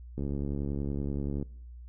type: click train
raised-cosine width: 3 ms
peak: -21 dBFS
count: 89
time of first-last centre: 0.18-1.426 s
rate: 70.6 Hz
effects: noise-tail reverb RT60 0.7 s tail -24 dB re dry + added 60 Hz sine -43 dBFS peak until 1.88 s